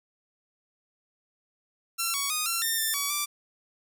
5% pulse tone with pitch steps, 1355 / 1121 / 1238 / 1359 / 1813 / 1782 / 1135 / 1172 Hz, E6 / C#6 / D#6 / F6 / A#6 / A6 / C#6 / D6, +47 / +19 / -9 / -48 / -49 / +22 / +41 / -4 cents, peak -15 dBFS, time 1.98-3.26 s, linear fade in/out 20 ms, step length 160 ms, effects none

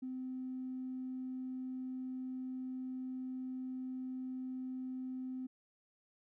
triangle tone with tanh clipping, 257.4 Hz, C4, 28 cents flat, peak -39 dBFS, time 0.02-5.47 s, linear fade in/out 10 ms, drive 4 dB, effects none

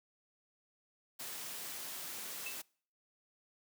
white noise, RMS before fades -44 dBFS, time 1.19-2.62 s, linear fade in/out 10 ms
triangle tone with exponential decay, 2637 Hz, E7, in tune, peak -36 dBFS, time 2.46-2.62 s, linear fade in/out 5 ms, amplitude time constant 34 ms
effects noise-tail reverb RT60 0.5 s tail -25 dB re dry + high-pass 150 Hz 12 dB/octave

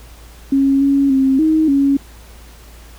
sine tone with pitch steps, 273.4 / 277.6 / 267 / 314.8 / 277.7 Hz, C#4 / C#4 / C4 / D#4 / C#4, -24 / +3 / +35 / +20 / +3 cents, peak -10 dBFS, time 0.52-1.97 s, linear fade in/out 5 ms, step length 290 ms, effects added 57 Hz sine -38 dBFS peak until 2.98 s + pink hiss -44 dBFS RMS until 2.98 s

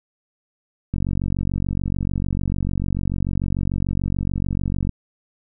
click train, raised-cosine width 5 ms, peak -11 dBFS, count 186, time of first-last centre 0.94-4.893 s, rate 46.8 Hz, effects none

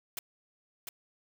white noise with echo, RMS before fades -37 dBFS, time 0.17-0.19 s, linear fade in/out 2 ms, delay 700 ms, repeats 1, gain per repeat -4 dB, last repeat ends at 0.89 s, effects none

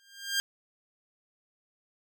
15% pulse tone with exponential growth, 1600 Hz, G6, 35 cents sharp, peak -17 dBFS, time 0-0.4 s, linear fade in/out 0 ms, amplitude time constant 85 ms, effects none

